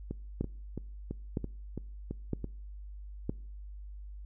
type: two click trains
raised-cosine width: 3 ms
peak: -18 / -23 dBFS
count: 4 / 8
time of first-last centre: 0.41-3.295 / 0.11-2.443 s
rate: 1.04 / 3 Hz
effects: noise-tail reverb RT60 0.6 s tail -25 dB re dry + added 50 Hz sine -42 dBFS peak until 4.25 s